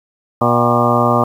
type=harmonic tone with a mistuned harmonic; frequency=120 Hz; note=B2; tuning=49 cents flat; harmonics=1 / 2 / 3 / 4 / 5 / 6 / 7 / 8 / 9 / 10; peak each=-19 / -18 / -23 / -21 / -18 / -21 / -21 / -23 / -19 / -18 dBFS; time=0.41-1.24 s; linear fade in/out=5 ms; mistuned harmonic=7; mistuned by=-79 cents; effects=7-bit